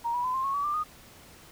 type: tone with pitch steps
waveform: sine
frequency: 937 / 974.5 / 1013.6 / 1054.2 / 1096.4 / 1140.3 / 1186 / 1233.5 Hz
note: A#5 / B5 / B5 / C6 / C#6 / C#6 / D6 / D#6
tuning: +9 / -23 / +45 / +13 / -19 / +49 / +17 / -15 cents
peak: -26 dBFS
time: 0.04-0.84 s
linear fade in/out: 20 ms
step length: 100 ms
effects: pink hiss -52 dBFS RMS until 1.51 s